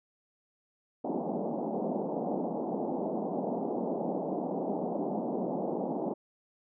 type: band-pass noise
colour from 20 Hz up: pink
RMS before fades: -33 dBFS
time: 1.04-6.14 s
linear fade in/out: 10 ms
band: 180 to 830 Hz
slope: 48 dB/octave
effects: none